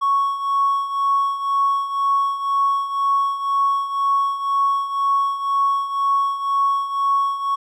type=tone with tremolo; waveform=triangle; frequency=1108.7 Hz; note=C#6; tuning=in tune; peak=-10 dBFS; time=0.01-7.56 s; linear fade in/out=20 ms; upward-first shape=triangle; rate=2 Hz; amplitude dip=80%; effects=tanh soft clip ceiling -12 dBFS